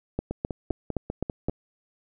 two click trains, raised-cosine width 2 ms, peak -13 / -16 dBFS, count 6 / 7, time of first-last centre 0.19-1.485 / 0.31-1.496 s, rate 3.86 / 5.06 Hz, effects none

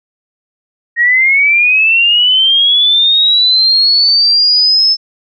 sine linear sweep, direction up, 1864.7 to 5274 Hz, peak -6 dBFS, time 0.96-4.97 s, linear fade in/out 50 ms, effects none

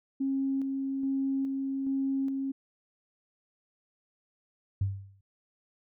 sine tone with tremolo, 270.6 Hz, C#4, 42 cents flat, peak -26 dBFS, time 0.2-2.52 s, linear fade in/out 10 ms, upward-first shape square, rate 1.2 Hz, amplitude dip 30%
sine tone with exponential decay, 98 Hz, G2, in tune, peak -22 dBFS, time 4.81-5.21 s, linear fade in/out 5 ms, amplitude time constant 85 ms
effects tanh soft clip ceiling -18 dBFS

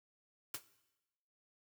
white noise with exponential decay, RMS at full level -35 dBFS, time 0.54-0.63 s, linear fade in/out 5 ms, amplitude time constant 18 ms, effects noise-tail reverb RT60 1.0 s tail -17 dB re dry + high-pass 100 Hz 12 dB/octave

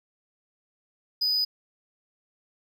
triangle tone, 4978 Hz, D#8, in tune, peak -21 dBFS, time 1.21-1.45 s, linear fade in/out 10 ms, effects none

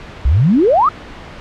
sine exponential sweep, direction up, 57 to 1318.5 Hz, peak -8 dBFS, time 0.25-0.89 s, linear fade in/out 5 ms, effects pink hiss -33 dBFS RMS until 1.4 s + low-pass 3000 Hz 12 dB/octave

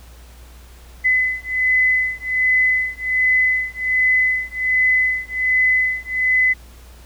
sine beating tone pair, 2018 / 2019.3 Hz, B6 / B6, +37 / +38 cents, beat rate 1.3 Hz, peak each -18 dBFS, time 1.04-6.54 s, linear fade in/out 20 ms, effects added 60 Hz sine -40 dBFS peak until 7.05 s + pink hiss -48 dBFS RMS until 7.05 s

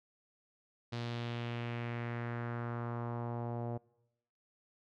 sawtooth tone with low-pass filter sweep, 118.6 Hz, A#2, 30 cents sharp, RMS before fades -39 dBFS, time 0.92-3.78 s, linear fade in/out 10 ms, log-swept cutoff 4300 to 680 Hz, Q 2.1, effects noise-tail reverb RT60 0.9 s tail -24 dB re dry

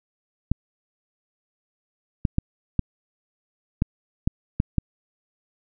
clicks, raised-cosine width 5 ms, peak -7 dBFS, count 8, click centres 0.516 / 2.252 / 2.384 / 2.793 / 3.821 / 4.275 / 4.601 / 4.783 s, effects none

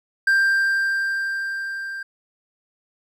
triangle tone with level ramp, 1583 Hz, G6, 17 cents sharp, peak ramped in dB -12 to -27 dBFS, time 0.27-2.03 s, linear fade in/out 5 ms, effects none

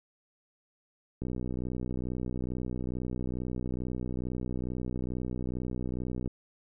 click train, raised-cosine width 3 ms, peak -22 dBFS, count 316, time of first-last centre 1.22-6.276 s, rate 62.3 Hz, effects none

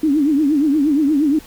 sine tone with vibrato, 293.7 Hz, D4, in tune, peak -12 dBFS, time 0.03-1.39 s, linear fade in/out 5 ms, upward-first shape triangle, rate 8.5 Hz, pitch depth 170 cents each way, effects pink hiss -42 dBFS RMS until 1.46 s

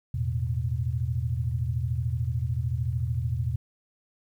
sine chord, E suspended fourth, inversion none, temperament equal, 82.41 / 110 / 123.47 Hz, E2 / A2 / B2, 0 / 0 / 0 cents, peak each -30 / -31 / -28 dBFS, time 0.14-3.56 s, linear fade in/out 5 ms, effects 10-bit

